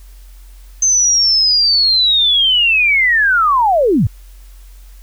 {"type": "linear sweep", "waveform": "sine", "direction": "down", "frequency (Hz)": [6272, 77], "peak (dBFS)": -9, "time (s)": [0.82, 4.07], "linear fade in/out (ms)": 5, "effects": ["added 45 Hz sine -35 dBFS peak until 5.02 s", "white hiss -50 dBFS RMS until 5.02 s"]}